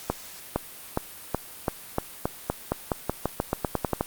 accelerating click train, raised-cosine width 1 ms, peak -9 dBFS, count 19, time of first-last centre 0.1-4.01 s, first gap 460 ms, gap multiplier 0.9, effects white hiss -43 dBFS RMS until 4.06 s + Opus 48 kbps

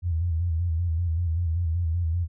sine tone with vibrato, 84.1 Hz, E2, 35 cents sharp, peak -22 dBFS, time 0.02-2.28 s, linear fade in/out 50 ms, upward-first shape square, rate 5.2 Hz, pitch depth 68 cents each way, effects none

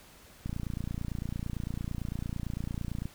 click train, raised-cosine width 5 ms, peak -22 dBFS, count 76, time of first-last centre 0.46-3.055 s, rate 28.9 Hz, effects pink hiss -55 dBFS RMS until 3.14 s

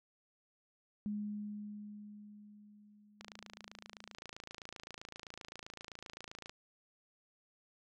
sine tone with exponential decay, 208.1 Hz, G#3, 4 cents sharp, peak -35 dBFS, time 1.06-4.15 s, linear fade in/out 0 ms, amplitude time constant 670 ms
click train, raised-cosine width 0.2 ms, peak -29 dBFS, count 92, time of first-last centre 3.21-6.495 s, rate 27.7 Hz
effects none

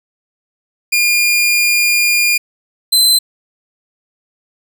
sawtooth tone pair in turn, 2416 / 4063 Hz, D7 / B7, +48 / +48 cents, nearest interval major sixth, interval 900 cents, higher second, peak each -7 / -5 dBFS, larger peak second, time 0.92-2.38 / 2.92-3.19 s, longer first, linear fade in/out 10 ms, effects none

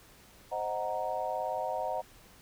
sine chord, C half-diminished seventh, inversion none, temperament equal, 523.3 / 622.3 / 740 / 932.3 Hz, C5 / Eb5 / Gb5 / Bb5, 0 / 0 / 0 / 0 cents, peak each -38 / -36 / -35 / -37 dBFS, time 0.51-2.02 s, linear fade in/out 20 ms, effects pink hiss -57 dBFS RMS until 2.41 s

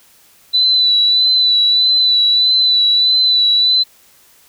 sine tone with vibrato, 3982 Hz, B7, 14 cents sharp, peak -9 dBFS, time 0.53-3.84 s, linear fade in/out 20 ms, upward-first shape sine, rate 1.6 Hz, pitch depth 29 cents each way, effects white hiss -49 dBFS RMS until 4.48 s

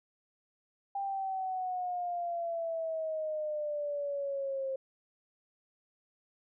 sine exponential sweep, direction down, 796 to 530 Hz, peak -32 dBFS, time 0.95-4.76 s, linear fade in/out 5 ms, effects none

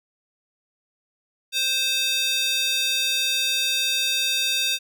square tone with high-pass filter, 523.3 Hz, C5, in tune, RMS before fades -23 dBFS, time 1.52-4.79 s, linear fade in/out 50 ms, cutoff 3300 Hz, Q 2.9, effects none

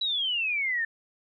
sine exponential sweep, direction down, 3961 to 1771 Hz, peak -25 dBFS, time 0.01-0.85 s, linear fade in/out 5 ms, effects none

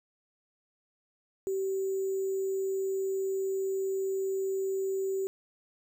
sine tone with sample-and-hold, 384.8 Hz, G4, 32 cents flat, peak -28 dBFS, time 1.47-5.27 s, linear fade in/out 0 ms, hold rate 7350 Hz, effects none

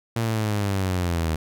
sawtooth linear sweep, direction down, 116.54 to 78 Hz, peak -18 dBFS, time 0.16-1.36 s, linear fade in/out 5 ms, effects none

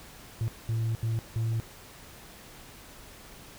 sine tone bursts at uneven times, 113.1 Hz, A2, 48 cents sharp, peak -23 dBFS, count 4, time 0.41-0.48 / 0.69-0.95 / 1.03-1.19 / 1.36-1.6 s, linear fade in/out 0 ms, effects tanh soft clip ceiling -25 dBFS + pink hiss -49 dBFS RMS until 3.58 s

